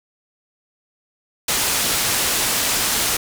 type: low-pass noise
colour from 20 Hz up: white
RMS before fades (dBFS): -20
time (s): 1.48-3.17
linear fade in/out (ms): 5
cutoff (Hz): 11000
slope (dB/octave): 12
effects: none